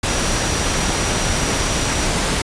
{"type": "tone in noise", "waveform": "sine", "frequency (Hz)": 5800, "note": "F#8", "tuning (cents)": -35, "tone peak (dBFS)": -29, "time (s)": [0.08, 2.07], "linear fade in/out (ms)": 5, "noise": "pink", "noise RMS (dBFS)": -19, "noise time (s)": [0.03, 2.42], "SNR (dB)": -13, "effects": ["resampled to 22050 Hz"]}